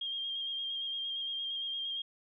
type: tone with vibrato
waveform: sine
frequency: 3219 Hz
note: G7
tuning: 45 cents sharp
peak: -34 dBFS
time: 0.01-2.02 s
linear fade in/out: 5 ms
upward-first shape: square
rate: 8.7 Hz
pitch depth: 19 cents each way
effects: none